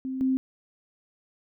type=tone pair in turn; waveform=sine; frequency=261.9 / 261.9 Hz; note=C4 / C4; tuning=+2 / +2 cents; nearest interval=unison; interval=0 cents; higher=neither; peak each=-29 / -21 dBFS; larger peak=second; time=0.05-0.21 / 0.21-0.37 s; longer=neither; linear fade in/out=0 ms; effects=none